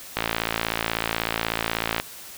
click train, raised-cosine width 0.3 ms, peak -6 dBFS, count 104, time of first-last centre 0.17-1.999 s, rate 56.3 Hz, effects white hiss -41 dBFS RMS until 2.37 s

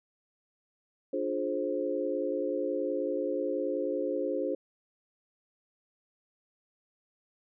sine chord, D half-diminished seventh, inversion none, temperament just, 293.7 / 352.4 / 422.9 / 528.6 Hz, D4 / F4 / Ab4 / C5, 0 / +16 / +31 / +18 cents, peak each -35 / -35 / -35 / -32 dBFS, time 1.13-4.55 s, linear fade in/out 5 ms, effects none

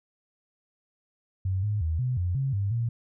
sine tone with pitch steps, 94.4 / 104.7 / 80.1 / 126.2 / 89 / 135.2 / 99.8 / 117 Hz, F#2 / G#2 / E2 / B2 / F2 / C#3 / G2 / A#2, +35 / +15 / -49 / +38 / +33 / -43 / +32 / +7 cents, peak -24 dBFS, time 1.45-2.89 s, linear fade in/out 5 ms, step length 180 ms, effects none

